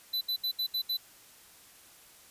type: tone bursts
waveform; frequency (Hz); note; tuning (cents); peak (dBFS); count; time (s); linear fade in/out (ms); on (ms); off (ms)
square; 4000; B7; +21; -29; 6; 0.13-0.972; 10; 82; 70
effects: white hiss -56 dBFS RMS until 2.3 s + resampled to 32000 Hz